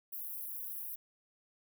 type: high-pass noise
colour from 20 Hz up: white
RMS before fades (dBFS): -42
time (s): 0.12-0.96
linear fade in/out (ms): 10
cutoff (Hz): 11000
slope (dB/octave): 48
effects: none